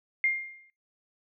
sine tone with exponential decay, 2116 Hz, C7, 19 cents sharp, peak -20 dBFS, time 0.24-0.7 s, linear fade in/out 1 ms, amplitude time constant 100 ms, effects noise-tail reverb RT60 0.3 s tail -22 dB re dry

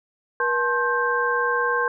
sine tone cluster, 480.8 / 870 / 1063 / 1569 Hz, B4 / A5 / C6 / G6, -46 / -20 / +27 / +1 cents, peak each -25 / -31 / -24 / -23 dBFS, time 0.4-1.88 s, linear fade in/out 2 ms, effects none

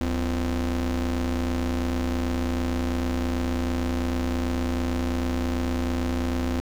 35% pulse ring-modulated tone, 89.1 Hz, F2, 35 cents sharp, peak -19 dBFS, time 0.01-6.6 s, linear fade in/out 0 ms, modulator 165 Hz, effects low-pass 7000 Hz 12 dB/octave + 8-bit

